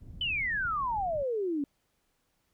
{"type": "low-pass noise", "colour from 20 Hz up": "pink", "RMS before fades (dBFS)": -45, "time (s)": [0, 1.24], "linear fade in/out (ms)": 20, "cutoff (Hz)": 150, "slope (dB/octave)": 12}
{"type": "exponential sweep", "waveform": "sine", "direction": "down", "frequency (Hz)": [3070, 272.8], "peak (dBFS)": -28, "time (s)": [0.21, 1.64], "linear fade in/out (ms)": 2}
{"effects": ["pink hiss -75 dBFS RMS until 2.53 s"]}